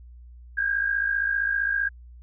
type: tone pair together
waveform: sine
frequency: 1568 / 1623.3 Hz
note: G6 / G#6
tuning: 0 / -40 cents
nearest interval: minor second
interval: 60 cents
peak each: -28 / -23 dBFS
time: 0.57-1.89 s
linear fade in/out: 10 ms
effects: added 60 Hz sine -43 dBFS peak until 2.22 s